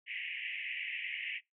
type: band-pass noise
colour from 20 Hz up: pink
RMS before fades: -40 dBFS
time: 0.06-1.41 s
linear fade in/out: 50 ms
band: 1900 to 2900 Hz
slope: 96 dB/octave
effects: noise-tail reverb RT60 0.2 s tail -24 dB re dry